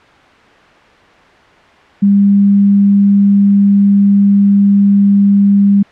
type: tone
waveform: sine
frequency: 200.3 Hz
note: G3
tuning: 38 cents sharp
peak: -5 dBFS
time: 2.02-5.83 s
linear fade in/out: 10 ms
effects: white hiss -42 dBFS RMS until 5.91 s + low-pass 2000 Hz 12 dB/octave